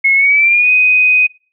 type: tone with pitch glide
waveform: sine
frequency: 2177 to 2501 Hz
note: C#7 to D#7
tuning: -32 to +8 cents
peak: -7 dBFS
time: 0.04-1.27 s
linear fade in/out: 10 ms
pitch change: +240 cents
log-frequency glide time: 0.15-0.7 s
effects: noise-tail reverb RT60 0.4 s tail -23 dB re dry